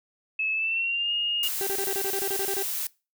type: tone with pitch glide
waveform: sine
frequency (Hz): 2597 to 2848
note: E7 to F7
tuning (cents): -26 to +33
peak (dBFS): -24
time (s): 0.39-1.48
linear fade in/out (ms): 5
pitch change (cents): +159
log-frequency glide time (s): 0.52-1.12
type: noise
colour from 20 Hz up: blue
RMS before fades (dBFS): -30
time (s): 1.43-2.87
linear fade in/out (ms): 2
type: tone bursts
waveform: 35% pulse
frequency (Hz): 392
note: G4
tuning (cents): 0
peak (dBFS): -27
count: 12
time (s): 1.61-2.625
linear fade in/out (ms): 0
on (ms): 58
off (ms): 29
effects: noise-tail reverb RT60 0.3 s tail -23 dB re dry

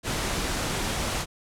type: noise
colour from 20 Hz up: pink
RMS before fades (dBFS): -28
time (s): 0.03-1.26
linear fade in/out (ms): 50
effects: low-pass 10000 Hz 12 dB/octave

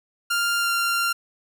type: tone with pitch glide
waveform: sawtooth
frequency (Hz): 1396.9 to 1385.6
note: F6 to F6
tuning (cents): 0 to -14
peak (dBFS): -17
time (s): 0.3-1.13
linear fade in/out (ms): 10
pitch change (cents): -14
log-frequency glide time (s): 0.59-0.7
effects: none

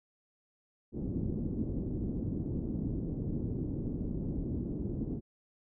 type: low-pass noise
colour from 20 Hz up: white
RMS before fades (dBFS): -35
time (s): 0.92-5.21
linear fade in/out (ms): 50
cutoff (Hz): 300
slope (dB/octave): 24
effects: none

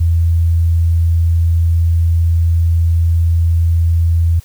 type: tone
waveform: sine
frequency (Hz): 83.5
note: E2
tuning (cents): +23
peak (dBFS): -9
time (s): 0-4.4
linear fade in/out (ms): 10
effects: white hiss -46 dBFS RMS until 4.44 s

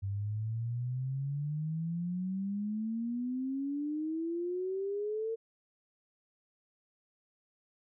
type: exponential sweep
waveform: sine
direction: up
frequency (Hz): 97 to 456.4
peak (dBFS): -32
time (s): 0.02-5.36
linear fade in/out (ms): 20
effects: none

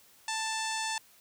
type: harmonic tone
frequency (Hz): 884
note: A5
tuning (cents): +8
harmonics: 1 / 2 / 3 / 4 / 5 / 6 / 7 / 8 / 9 / 10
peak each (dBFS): -35 / -38 / -40 / -41 / -42 / -43 / -43 / -44 / -45 / -45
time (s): 0.28-0.98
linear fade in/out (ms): 2
effects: white hiss -60 dBFS RMS until 1.2 s

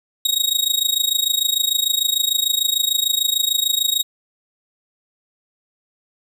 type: tone with amplitude modulation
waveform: sawtooth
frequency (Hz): 3776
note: A#7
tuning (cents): +22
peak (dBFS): -10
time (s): 0.25-4.03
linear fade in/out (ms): 5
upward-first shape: sine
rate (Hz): 26.7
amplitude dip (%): 90
effects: none

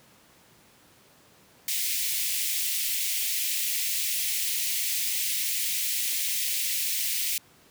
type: high-pass noise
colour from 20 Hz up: white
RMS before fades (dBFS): -28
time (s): 1.68-7.38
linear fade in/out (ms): 2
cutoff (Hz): 2000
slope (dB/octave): 48
effects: pink hiss -57 dBFS RMS until 7.7 s + high-pass 100 Hz 12 dB/octave

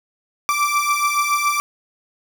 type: beating tone pair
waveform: 30% pulse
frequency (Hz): 1165 / 1172.1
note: D6 / D6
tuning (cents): -14 / -4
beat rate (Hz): 7.1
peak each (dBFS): -19 / -16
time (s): 0.49-1.6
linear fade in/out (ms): 0
effects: none

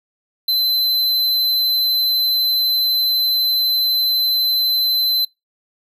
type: tone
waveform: square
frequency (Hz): 4056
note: B7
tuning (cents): +45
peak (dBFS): -15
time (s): 0.48-5.25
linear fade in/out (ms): 5
effects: noise-tail reverb RT60 0.2 s tail -24 dB re dry

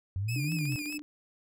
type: exponential two-way sweep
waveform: sine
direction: up then down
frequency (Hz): 90.8 to 170 to 124.3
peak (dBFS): -29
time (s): 0.16-0.76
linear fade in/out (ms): 0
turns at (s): 0.54
type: tone with vibrato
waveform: sawtooth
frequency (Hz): 2500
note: D#7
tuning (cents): +8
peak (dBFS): -33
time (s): 0.28-0.98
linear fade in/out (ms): 10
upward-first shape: sine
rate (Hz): 4.9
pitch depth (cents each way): 80
type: tone with tremolo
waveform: sine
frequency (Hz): 296.8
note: D4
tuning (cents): +18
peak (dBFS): -35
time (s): 0.36-1.02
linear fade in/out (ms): 0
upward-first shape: square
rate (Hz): 12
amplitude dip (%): 45
type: click train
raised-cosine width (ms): 0.2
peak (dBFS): -32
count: 8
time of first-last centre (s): 0.52-0.993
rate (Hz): 14.8
effects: none

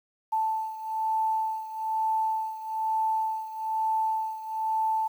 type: beating tone pair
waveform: sine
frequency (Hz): 880 / 881.1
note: A5 / A5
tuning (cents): 0 / +2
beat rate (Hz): 1.1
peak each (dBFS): -27 / -31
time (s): 0.32-5.08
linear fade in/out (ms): 10
effects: 9-bit

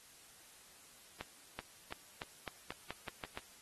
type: accelerating click train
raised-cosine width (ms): 0.3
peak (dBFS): -25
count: 10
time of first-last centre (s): 1.21-3.374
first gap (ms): 380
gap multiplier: 0.88
effects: white hiss -60 dBFS RMS until 3.61 s + AAC 32 kbps

